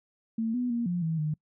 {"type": "tone with pitch steps", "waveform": "sine", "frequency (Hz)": [225.1, 247, 235.7, 176, 161.7, 152.8], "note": ["A3", "B3", "A#3", "F3", "E3", "D#3"], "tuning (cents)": [40, 0, 19, 14, -33, -31], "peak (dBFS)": -26, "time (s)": [0.38, 1.34], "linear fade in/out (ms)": 5, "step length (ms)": 160, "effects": ["noise-tail reverb RT60 0.1 s tail -26 dB re dry"]}